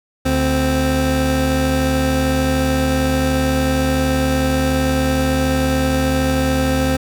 25% pulse tone pair together, 73.42 / 261.6 Hz, D2 / C4, 0 / 0 cents, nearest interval octave + minor seventh, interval 2200 cents, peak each -15 / -13 dBFS, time 0.25-6.97 s, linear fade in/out 10 ms, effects none

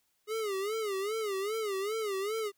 square tone with vibrato, 413.8 Hz, G#4, 6 cents flat, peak -32 dBFS, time 0.27-2.52 s, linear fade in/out 50 ms, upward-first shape sine, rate 2.5 Hz, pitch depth 140 cents each way, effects white hiss -75 dBFS RMS until 2.57 s

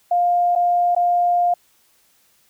sine tone with dropouts, 704 Hz, F5, 14 cents sharp, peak -14 dBFS, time 0.11-1.54 s, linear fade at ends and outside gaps 5 ms, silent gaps 0.553-0.559 / 0.95-0.963 s, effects white hiss -59 dBFS RMS until 2.49 s

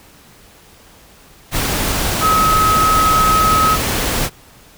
sine tone in noise, 1279 Hz, D#6, 47 cents sharp, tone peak -11 dBFS, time 2.2-3.78 s, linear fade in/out 50 ms, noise pink, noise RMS -18 dBFS, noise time 1.51-4.3 s, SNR +4 dB, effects pink hiss -45 dBFS RMS until 4.77 s

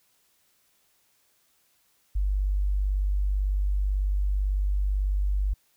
sine tone, 49.04 Hz, G1, 1 cent sharp, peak -22 dBFS, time 2.15-5.54 s, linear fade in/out 10 ms, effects white hiss -67 dBFS RMS until 5.76 s

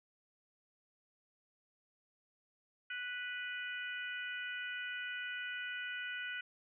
harmonic tone, 493.3 Hz, B4, 2 cents flat, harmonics 3 / 4 / 5 / 6, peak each -41 / -47 / -47 / -48 dBFS, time 2.9-6.41 s, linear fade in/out 5 ms, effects none

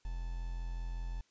triangle tone with quantisation, 42.69 Hz, F1, 39 cents flat, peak -34 dBFS, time 0.05-1.21 s, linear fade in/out 0 ms, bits 9, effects white hiss -72 dBFS RMS until 1.3 s + resampled to 16000 Hz

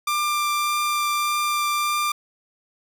sawtooth tone with vibrato, 1188 Hz, D6, 20 cents sharp, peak -17 dBFS, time 0.07-2.12 s, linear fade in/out 5 ms, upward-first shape triangle, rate 1.7 Hz, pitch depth 8 cents each way, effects none

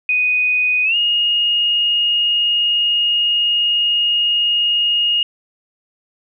sine tone with pitch glide, 2489 to 2859 Hz, D#7 to F7, 0 to +40 cents, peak -13 dBFS, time 0.09-5.23 s, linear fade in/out 2 ms, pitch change +240 cents, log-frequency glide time 0.84-0.96 s, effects none

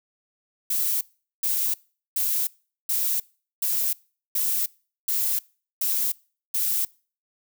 violet noise bursts, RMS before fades -24 dBFS, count 9, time 0.7-6.85 s, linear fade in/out 5 ms, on 310 ms, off 420 ms, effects noise-tail reverb RT60 0.4 s tail -24 dB re dry

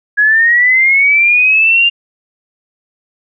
sine linear sweep, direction up, 1661.2 to 2813 Hz, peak -6 dBFS, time 0.17-1.9 s, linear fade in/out 20 ms, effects none

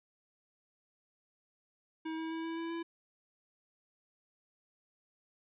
square tone with pitch steps, 320 / 322.8 / 325.6 / 328.4 / 331.3 / 334.2 Hz, D#4 / E4 / E4 / E4 / E4 / E4, +49 / -36 / -21 / -6 / +9 / +24 cents, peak -37 dBFS, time 2.05-2.83 s, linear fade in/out 10 ms, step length 130 ms, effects resampled to 8000 Hz

